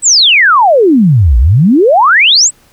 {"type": "exponential two-way sweep", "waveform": "sine", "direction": "down then up", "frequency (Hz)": [8372, 55, 8372], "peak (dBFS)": -3, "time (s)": [0.02, 2.51], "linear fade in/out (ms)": 50, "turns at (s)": 1.38, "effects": ["pink hiss -47 dBFS RMS until 2.72 s"]}